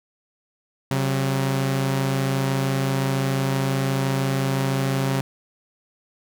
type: tone pair together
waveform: sawtooth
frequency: 134.77 / 188.3 Hz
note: C#3 / F#3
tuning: -48 / +31 cents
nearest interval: tritone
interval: 579 cents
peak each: -17 / -25 dBFS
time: 0.91-5.21 s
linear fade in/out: 2 ms
effects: none